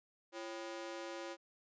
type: ring-modulated tone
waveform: sawtooth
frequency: 445.3 Hz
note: A4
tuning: 21 cents sharp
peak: -36 dBFS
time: 0.32-1.37 s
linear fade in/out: 50 ms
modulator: 103 Hz
effects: resampled to 16000 Hz